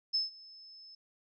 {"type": "tone with ADSR envelope", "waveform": "sine", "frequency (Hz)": 5230, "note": "E8", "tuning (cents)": -15, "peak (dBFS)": -26, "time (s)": [0.13, 0.95], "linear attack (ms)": 19, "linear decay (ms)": 150, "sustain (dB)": -24, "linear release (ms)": 4, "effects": []}